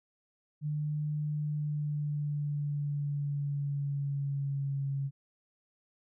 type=tone with pitch glide; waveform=sine; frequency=149.9 to 138.26 Hz; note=D3 to C#3; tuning=+36 to -4 cents; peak=-30 dBFS; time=0.61-5.11 s; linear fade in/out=50 ms; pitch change=-140 cents; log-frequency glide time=1.41-4.86 s; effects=none